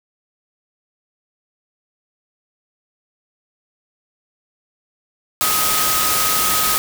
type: tone in noise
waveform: sine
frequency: 1261 Hz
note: D#6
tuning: 23 cents sharp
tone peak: -22 dBFS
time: 5.41-6.78 s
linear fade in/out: 0 ms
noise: white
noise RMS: -18 dBFS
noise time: 5.41-6.78 s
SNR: -7 dB
effects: none